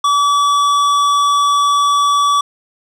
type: tone with hard clipping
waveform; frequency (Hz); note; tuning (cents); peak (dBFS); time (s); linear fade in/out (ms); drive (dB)
sine; 1147; D6; -41; -12; 0.04-2.41; 5; 12
effects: none